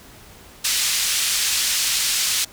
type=band-pass noise; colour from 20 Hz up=pink; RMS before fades=-21 dBFS; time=0.64-2.45 s; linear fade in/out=10 ms; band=3300 to 10000 Hz; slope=12 dB/octave; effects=pink hiss -45 dBFS RMS until 2.52 s